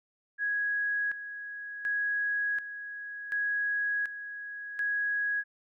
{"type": "tone with tremolo", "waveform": "sine", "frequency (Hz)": 1661.2, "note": "G#6", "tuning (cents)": 0, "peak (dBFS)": -27, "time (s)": [0.38, 5.44], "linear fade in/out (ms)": 50, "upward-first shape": "square", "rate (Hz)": 0.68, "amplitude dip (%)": 70, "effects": []}